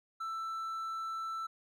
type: tone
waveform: triangle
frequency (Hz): 1328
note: E6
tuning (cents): +12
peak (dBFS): -34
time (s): 0.2-1.47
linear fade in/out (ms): 10
effects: none